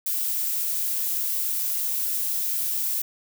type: noise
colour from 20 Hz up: violet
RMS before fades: -26 dBFS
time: 0.06-3.02 s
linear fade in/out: 5 ms
effects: none